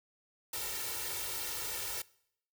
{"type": "noise with comb filter", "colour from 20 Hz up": "white", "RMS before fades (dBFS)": -38, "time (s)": [0.53, 2.02], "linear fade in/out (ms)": 5, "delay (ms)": 2.2, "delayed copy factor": 0.95, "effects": ["noise-tail reverb RT60 0.7 s tail -22 dB re dry"]}